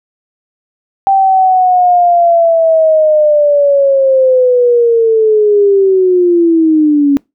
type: linear sweep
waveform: sine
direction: down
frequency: 784 to 277.2 Hz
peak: -5 dBFS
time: 1.07-7.17 s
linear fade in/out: 0 ms
effects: noise-tail reverb RT60 0.2 s tail -24 dB re dry